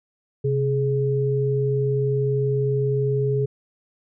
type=tone pair together; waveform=sine; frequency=132.1 / 419.4 Hz; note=C3 / G#4; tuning=+17 / +17 cents; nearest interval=octave + minor sixth; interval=2000 cents; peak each=-21 / -22 dBFS; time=0.44-3.46 s; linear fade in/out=10 ms; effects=none